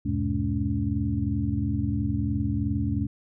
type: tone cluster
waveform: sine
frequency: 78.8 / 98.3 / 121.2 / 213.1 / 283.7 Hz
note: D#2 / G2 / B2 / G#3 / C#4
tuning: +23 / +5 / -32 / +45 / +40 cents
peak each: -30 dBFS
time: 0.05-3.07 s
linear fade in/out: 10 ms
effects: none